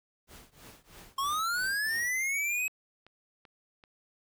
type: noise with tremolo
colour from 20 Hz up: pink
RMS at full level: -49 dBFS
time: 0.27-2.19 s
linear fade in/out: 50 ms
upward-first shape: triangle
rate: 3.1 Hz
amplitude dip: 95%
type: linear sweep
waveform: square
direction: up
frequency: 1066 to 2560 Hz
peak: -29 dBFS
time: 1.18-2.68 s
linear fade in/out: 5 ms
type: click train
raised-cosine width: 0.3 ms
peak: -38 dBFS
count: 4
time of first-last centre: 2.68-3.838 s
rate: 2.59 Hz
effects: none